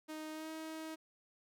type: tone with pitch glide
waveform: sawtooth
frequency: 311.1 to 317.5 Hz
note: D#4 to D#4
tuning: 0 to +35 cents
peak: -39 dBFS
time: 0.08-0.96 s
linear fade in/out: 20 ms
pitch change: +35 cents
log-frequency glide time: 0.32-0.5 s
effects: none